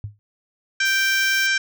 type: tone with exponential decay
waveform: sine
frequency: 103.83 Hz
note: G#2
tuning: in tune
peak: -23 dBFS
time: 0.04-0.19 s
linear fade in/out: 0 ms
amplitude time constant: 31 ms
type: harmonic tone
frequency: 784 Hz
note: G5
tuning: in tune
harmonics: 2 / 3 / 4 / 5 / 6 / 7 / 8 / 9 / 10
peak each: -19 / -24 / -29 / -33 / -37 / -28 / -33 / -40 / -41 dBFS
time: 0.8-1.58 s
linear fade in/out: 5 ms
type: noise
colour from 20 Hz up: violet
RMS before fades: -33 dBFS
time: 0.85-1.47 s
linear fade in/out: 10 ms
effects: none